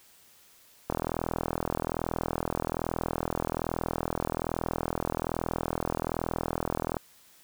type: click train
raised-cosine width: 1 ms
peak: -14 dBFS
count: 251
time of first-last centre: 0.9-6.968 s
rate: 41.2 Hz
effects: white hiss -58 dBFS RMS until 7.43 s

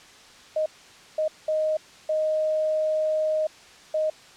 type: tone bursts at uneven times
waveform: sine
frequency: 622 Hz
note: D#5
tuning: 1 cent flat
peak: -21 dBFS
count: 5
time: 0.56-0.66 / 1.18-1.28 / 1.48-1.77 / 2.09-3.47 / 3.94-4.1 s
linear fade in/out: 5 ms
effects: white hiss -49 dBFS RMS until 4.36 s + low-pass 6000 Hz 12 dB/octave

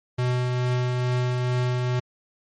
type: tone with tremolo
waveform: square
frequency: 124.7 Hz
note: B2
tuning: 17 cents sharp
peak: -21 dBFS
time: 0.18-2 s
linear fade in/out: 10 ms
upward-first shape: triangle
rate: 2.3 Hz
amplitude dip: 25%
effects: low-pass 5000 Hz 12 dB/octave + MP3 48 kbps

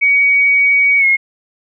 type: tone with pitch glide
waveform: sine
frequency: 2254 to 2156 Hz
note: C#7 to C#7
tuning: +28 to -49 cents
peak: -8 dBFS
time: 0.01-1.17 s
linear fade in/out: 20 ms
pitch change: -77 cents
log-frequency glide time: 0.98-1.06 s
effects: none

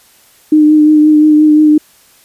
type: tone with vibrato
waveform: sine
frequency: 304.4 Hz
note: D#4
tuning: 38 cents flat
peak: -3 dBFS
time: 0.52-1.78 s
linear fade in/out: 5 ms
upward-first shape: triangle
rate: 5.7 Hz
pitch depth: 24 cents each way
effects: white hiss -46 dBFS RMS until 2.24 s + resampled to 32000 Hz

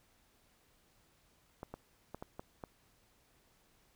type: clicks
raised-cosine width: 1 ms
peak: -29 dBFS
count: 6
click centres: 1.631 / 1.74 / 2.146 / 2.225 / 2.395 / 2.638 s
effects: pink hiss -70 dBFS RMS until 3.95 s

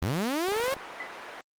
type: linear sweep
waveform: sawtooth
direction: up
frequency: 73.4 to 554.4 Hz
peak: -22 dBFS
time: 0.02-0.74 s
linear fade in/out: 0 ms
type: clicks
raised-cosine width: 1 ms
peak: -26 dBFS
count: 8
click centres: 0.485 / 0.52 / 0.565 / 0.6 / 0.638 / 0.681 / 0.726 / 0.766 s
type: band-pass noise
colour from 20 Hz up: white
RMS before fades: -41 dBFS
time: 0.52-1.41 s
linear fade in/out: 2 ms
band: 410 to 1600 Hz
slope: 12 dB/octave
type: tone with exponential decay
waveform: sine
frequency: 1997 Hz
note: B6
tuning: 19 cents sharp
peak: -31 dBFS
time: 1-1.18 s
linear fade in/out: 1 ms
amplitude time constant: 39 ms
effects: Opus 24 kbps

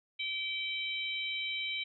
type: harmonic tone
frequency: 773 Hz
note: G5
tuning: 24 cents flat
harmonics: 3 / 4 / 5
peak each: -36 / -38 / -40 dBFS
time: 0.19-1.84 s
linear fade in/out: 10 ms
effects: none

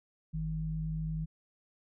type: tone pair together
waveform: sine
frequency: 49.74 / 157.9 Hz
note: G1 / D#3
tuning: +26 / +26 cents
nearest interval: octave + minor sixth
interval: 2000 cents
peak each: -38 / -33 dBFS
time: 0.33-1.26 s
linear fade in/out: 20 ms
effects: none

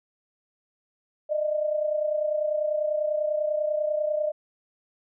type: tone pair together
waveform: sine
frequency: 603 / 633.1 Hz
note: D5 / D#5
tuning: +46 / +30 cents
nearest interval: minor second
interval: 84 cents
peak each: -24 / -30 dBFS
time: 1.29-4.32 s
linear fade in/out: 20 ms
effects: none

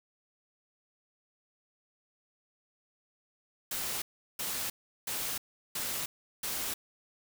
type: noise bursts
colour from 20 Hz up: white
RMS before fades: -35 dBFS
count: 5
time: 3.71-6.74 s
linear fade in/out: 5 ms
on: 310 ms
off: 370 ms
effects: none

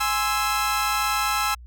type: chord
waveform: sawtooth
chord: Ab augmented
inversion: none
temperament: equal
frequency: 830.6 / 1046.5 / 1318.5 Hz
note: Ab5 / C6 / E6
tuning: 0 / 0 / 0 cents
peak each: -23 / -25 / -20 dBFS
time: 0-1.55 s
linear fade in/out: 10 ms
effects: added 60 Hz sine -40 dBFS peak until 1.66 s

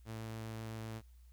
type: tone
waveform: sawtooth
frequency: 111.5 Hz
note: A2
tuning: 23 cents sharp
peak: -38 dBFS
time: 0.05-1.02 s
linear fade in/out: 50 ms
effects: added 60 Hz sine -56 dBFS peak until 1.32 s + white hiss -75 dBFS RMS until 1.32 s

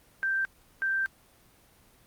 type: tone pair in turn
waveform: sine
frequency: 1568 / 1568 Hz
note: G6 / G6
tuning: 0 / 0 cents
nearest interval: unison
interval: 0 cents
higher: neither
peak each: -25 / -25 dBFS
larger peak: neither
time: 0.23-0.45 / 0.82-1.06 s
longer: second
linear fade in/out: 0 ms
effects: pink hiss -60 dBFS RMS until 2.06 s + Opus 24 kbps

